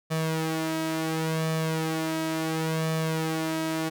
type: tone with flanger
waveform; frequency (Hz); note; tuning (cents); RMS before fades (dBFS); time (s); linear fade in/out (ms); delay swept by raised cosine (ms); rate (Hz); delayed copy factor
sawtooth; 160.1; D#3; +50; -28; 0.1-3.9; 20; 1.7 to 3.1; 0.71; +0.65
effects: none